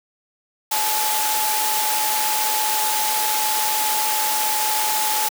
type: tone in noise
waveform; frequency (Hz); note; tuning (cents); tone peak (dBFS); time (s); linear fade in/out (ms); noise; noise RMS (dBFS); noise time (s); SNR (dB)
sine; 860; A5; -40; -23; 0.71-5.29; 10; white; -22; 0.71-5.29; -4
effects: high-pass 400 Hz 12 dB/octave